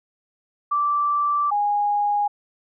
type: tone pair in turn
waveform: sine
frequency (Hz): 1168 / 823.3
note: D6 / G#5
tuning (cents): -10 / -15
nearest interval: tritone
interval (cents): 605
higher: first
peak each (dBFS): -18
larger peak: neither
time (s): 0.71-1.51 / 1.51-2.28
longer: first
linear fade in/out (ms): 10
effects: none